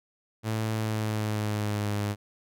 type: tone with pitch glide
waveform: sawtooth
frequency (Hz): 110 to 103.23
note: A2 to G#2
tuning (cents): 0 to -10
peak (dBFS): -23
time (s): 0.43-2.16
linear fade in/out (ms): 50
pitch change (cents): -110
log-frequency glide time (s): 0.75-1.94
effects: none